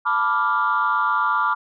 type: chord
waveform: sine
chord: B half-diminished seventh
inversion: third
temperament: equal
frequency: 880 / 987.8 / 1174.7 / 1396.9 Hz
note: A5 / B5 / D6 / F6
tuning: 0 / 0 / 0 / 0 cents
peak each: -26 / -23 / -20 / -22 dBFS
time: 0.05-1.55 s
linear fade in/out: 20 ms
effects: tanh soft clip ceiling -10 dBFS